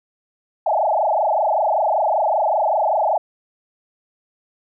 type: tone with frequency modulation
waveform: sine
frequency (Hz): 742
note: F#5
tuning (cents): +5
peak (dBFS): -15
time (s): 0.66-3.18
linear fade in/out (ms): 5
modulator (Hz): 25.2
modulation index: 5.3
effects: none